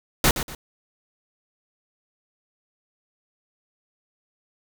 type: noise with echo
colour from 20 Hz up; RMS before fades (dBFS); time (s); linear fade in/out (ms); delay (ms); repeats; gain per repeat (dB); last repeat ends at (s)
pink; -17; 0.24-0.31; 2; 120; 2; -10; 0.55
effects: none